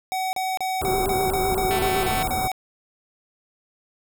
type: tone bursts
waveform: square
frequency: 753 Hz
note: F#5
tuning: 30 cents sharp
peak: -24 dBFS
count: 10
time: 0.12-2.517 s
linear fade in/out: 0 ms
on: 210 ms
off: 33 ms
type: tone with vibrato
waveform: sine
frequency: 383.1 Hz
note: G4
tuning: 40 cents flat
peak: -24 dBFS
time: 0.81-2.1 s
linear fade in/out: 50 ms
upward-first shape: square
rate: 7.9 Hz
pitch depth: 49 cents each way
type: band-stop noise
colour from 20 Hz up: pink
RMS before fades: -28 dBFS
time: 0.81-2.48 s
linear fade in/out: 10 ms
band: 1500 to 7900 Hz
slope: 96 dB/octave
type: click train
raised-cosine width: 0.3 ms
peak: -14 dBFS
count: 115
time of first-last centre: 1.71-2.226 s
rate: 221 Hz
effects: none